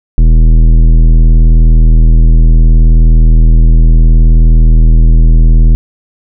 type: tone with tanh clipping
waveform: sine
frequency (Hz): 40.35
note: E1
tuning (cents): -36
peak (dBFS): -3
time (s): 0.18-5.75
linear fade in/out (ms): 0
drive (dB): 13
effects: none